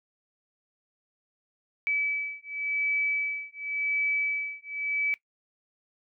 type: beating tone pair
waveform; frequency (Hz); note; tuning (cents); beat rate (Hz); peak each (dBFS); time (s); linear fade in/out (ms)
sine; 2296 / 2296.91; D7 / D7; -40 / -39; 0.91; -30; 1.87-5.14; 0
effects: noise-tail reverb RT60 0.1 s tail -18 dB re dry